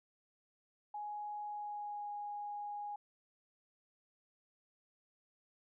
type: tone with pitch glide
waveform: sine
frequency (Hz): 834 to 825.4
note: G#5 to G#5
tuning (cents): +7 to -11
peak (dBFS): -40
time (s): 0.94-2.96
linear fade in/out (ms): 5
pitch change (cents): -18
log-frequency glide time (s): 1.44-2.1
effects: none